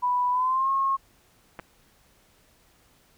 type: tone with pitch glide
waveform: sine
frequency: 987.8 to 1083.4 Hz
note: B5 to C#6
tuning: 0 to -40 cents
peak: -21 dBFS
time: 0.02-0.97 s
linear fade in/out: 20 ms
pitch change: +160 cents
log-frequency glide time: 0.31-0.7 s
type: clicks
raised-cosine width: 0.5 ms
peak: -23 dBFS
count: 2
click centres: 1.591 / 1.597 s
effects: pink hiss -61 dBFS RMS until 3.17 s